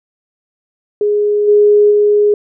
sine tone with level steps, 415.3 Hz, G#4, in tune, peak -10 / -5 / -7 dBFS, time 1.01-2.34 s, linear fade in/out 2 ms, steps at 1.47 / 1.9 s, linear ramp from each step 20 ms, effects none

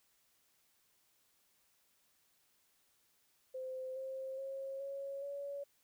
sine tone with pitch steps, 518 / 529.2 / 540.6 / 552.3 / 564.2 Hz, C5 / C5 / C#5 / C#5 / C#5, -17 / +20 / -44 / -6 / +30 cents, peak -40 dBFS, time 3.54-5.64 s, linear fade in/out 10 ms, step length 420 ms, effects white hiss -74 dBFS RMS until 5.83 s

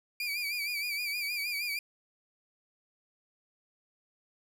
30% pulse tone with vibrato, 2358 Hz, D7, 6 cents sharp, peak -29 dBFS, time 0.2-1.79 s, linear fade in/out 2 ms, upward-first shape sine, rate 6.4 Hz, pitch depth 74 cents each way, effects none

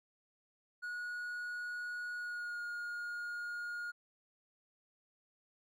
triangle tone with pitch glide, 1454 to 1429 Hz, F#6 to F6, -31 to +39 cents, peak -37 dBFS, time 0.82-3.92 s, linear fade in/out 20 ms, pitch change -30 cents, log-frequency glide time 2.16-2.62 s, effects none

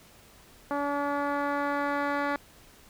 10% pulse tone with low-pass filter sweep, 285.9 Hz, D4, 46 cents flat, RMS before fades -29 dBFS, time 0.71-2.36 s, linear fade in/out 0 ms, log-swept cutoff 1100 to 2200 Hz, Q 0.98, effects pink hiss -55 dBFS RMS until 2.89 s

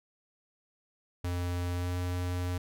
square tone with pitch glide, 88.4 to 89.43 Hz, F2 to F2, +22 to +42 cents, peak -31 dBFS, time 1.24-2.58 s, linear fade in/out 5 ms, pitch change +20 cents, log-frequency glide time 1.73-1.94 s, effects none

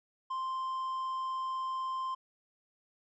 triangle tone, 1046 Hz, C6, 1 cent flat, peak -31 dBFS, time 0.3-2.15 s, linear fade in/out 10 ms, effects resampled to 16000 Hz

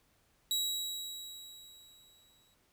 sawtooth tone with exponential decay, 3871 Hz, B7, 35 cents flat, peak -26 dBFS, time 0.51-2.54 s, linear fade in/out 1 ms, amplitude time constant 440 ms, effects pink hiss -71 dBFS RMS until 2.72 s

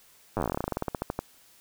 slowing click train, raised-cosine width 1 ms, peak -14 dBFS, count 24, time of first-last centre 0.37-1.19 s, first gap 9 ms, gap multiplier 1.11, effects white hiss -58 dBFS RMS until 1.6 s

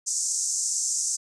pink band-pass noise, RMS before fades -27 dBFS, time 0.06-1.17 s, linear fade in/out 20 ms, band 6000 to 8200 Hz, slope 48 dB/octave, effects none

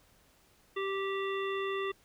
harmonic tone, 390.5 Hz, G4, 7 cents flat, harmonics 1 / 3 / 5 / 7 / 9, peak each -33 / -38 / -41 / -44 / -46 dBFS, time 0.76-1.92 s, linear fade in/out 10 ms, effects pink hiss -65 dBFS RMS until 2.04 s

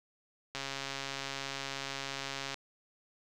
click train, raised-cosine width 0.2 ms, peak -20 dBFS, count 274, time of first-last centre 0.55-2.543 s, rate 137 Hz, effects none

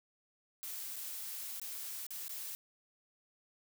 blue noise with dropouts, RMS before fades -43 dBFS, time 0.63-2.55 s, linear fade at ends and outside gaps 0 ms, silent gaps 0.959-0.964 / 1.598-1.616 / 2.066-2.106 / 2.281-2.294 s, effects none

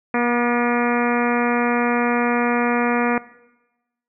harmonic tone with a mistuned harmonic, 240 Hz, B3, 49 cents flat, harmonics 1 / 2 / 3 / 4 / 5 / 6 / 7 / 8 / 9 / 10, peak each -21 / -24 / -26 / -27 / -28 / -29 / -29 / -30 / -31 / -31 dBFS, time 0.14-3.18 s, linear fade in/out 2 ms, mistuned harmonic 7, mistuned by +36 cents, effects noise-tail reverb RT60 1.0 s tail -19 dB re dry

